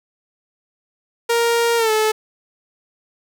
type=tone with pitch glide; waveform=sawtooth; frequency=467.3 to 433.5 Hz; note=A#4 to A4; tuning=+4 to -26 cents; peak=-11 dBFS; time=1.29-2.12 s; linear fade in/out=10 ms; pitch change=-130 cents; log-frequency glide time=1.77-1.91 s; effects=none